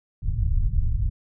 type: low-pass noise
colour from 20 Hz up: pink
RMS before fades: -22 dBFS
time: 0.22-1.1 s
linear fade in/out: 10 ms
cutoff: 110 Hz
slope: 24 dB/octave
effects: none